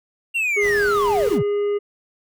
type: linear sweep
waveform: triangle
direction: down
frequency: 2794 to 82.41 Hz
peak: -17 dBFS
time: 0.34-1.43 s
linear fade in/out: 20 ms
type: harmonic tone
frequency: 410 Hz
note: G#4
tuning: 22 cents flat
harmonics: 1 / 3 / 5 / 7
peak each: -18 / -38 / -42 / -47 dBFS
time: 0.56-1.79 s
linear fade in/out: 20 ms
type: noise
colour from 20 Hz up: pink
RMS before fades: -35 dBFS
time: 0.6-1.39 s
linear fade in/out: 50 ms
effects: none